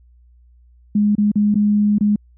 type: tone with dropouts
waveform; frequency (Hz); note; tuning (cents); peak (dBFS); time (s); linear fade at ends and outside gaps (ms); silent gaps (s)
sine; 207.7; G#3; 0; -12; 0.95-2.16; 5; 1.153-1.181 / 1.317-1.356 / 1.544-1.554 / 1.984-2.008
effects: added 60 Hz sine -47 dBFS peak until 2.37 s